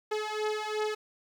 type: beating tone pair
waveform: sawtooth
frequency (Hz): 426 / 428.8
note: G#4 / A4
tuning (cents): +44 / -45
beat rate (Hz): 2.8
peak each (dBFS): -29 / -29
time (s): 0.11-0.95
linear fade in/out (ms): 10
effects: low-pass 6000 Hz 12 dB/octave + 10-bit